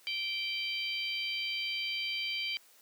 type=harmonic tone; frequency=780 Hz; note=G5; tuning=9 cents flat; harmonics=3 / 4 / 5 / 6; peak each=-36 / -36 / -46 / -40 dBFS; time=0.07-2.57 s; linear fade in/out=0 ms; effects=white hiss -61 dBFS RMS until 2.81 s + high-pass 300 Hz 12 dB/octave